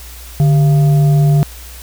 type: tone with frequency modulation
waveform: sine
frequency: 146.83 Hz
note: D3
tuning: in tune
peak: -7 dBFS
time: 0.4-1.43 s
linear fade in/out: 0 ms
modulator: 539 Hz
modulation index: 0.26
effects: added 60 Hz sine -32 dBFS peak until 1.82 s + white hiss -36 dBFS RMS until 1.82 s